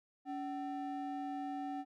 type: ring-modulated tone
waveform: triangle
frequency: 521 Hz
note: C5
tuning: 7 cents flat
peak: -33 dBFS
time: 0.25-1.85 s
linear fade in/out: 50 ms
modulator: 238 Hz
effects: none